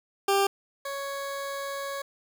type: tone pair in turn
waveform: 20% pulse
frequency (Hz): 395.3 / 555.5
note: G4 / C#5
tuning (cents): +15 / +4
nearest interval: tritone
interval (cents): 589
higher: second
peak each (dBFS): -16 / -27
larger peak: first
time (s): 0.28-0.47 / 0.85-2.02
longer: second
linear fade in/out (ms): 5
effects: 9-bit